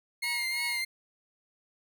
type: tone with vibrato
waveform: 30% pulse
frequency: 2140 Hz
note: C7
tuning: 38 cents sharp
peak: -27 dBFS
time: 0.22-0.85 s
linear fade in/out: 10 ms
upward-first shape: triangle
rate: 3 Hz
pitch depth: 49 cents each way
type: tone with tremolo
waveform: 15% pulse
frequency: 953 Hz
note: A#5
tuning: 38 cents sharp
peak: -29 dBFS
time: 0.23-0.83 s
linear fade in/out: 10 ms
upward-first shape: triangle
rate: 2.9 Hz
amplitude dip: 95%
effects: none